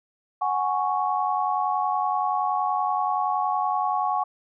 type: chord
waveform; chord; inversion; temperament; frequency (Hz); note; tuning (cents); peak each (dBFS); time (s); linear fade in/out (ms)
sine; F# suspended second; none; equal; 740 / 830.6 / 1108.7; F#5 / G#5 / C#6; 0 / 0 / 0; -26; 0.41-4.24; 10
effects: none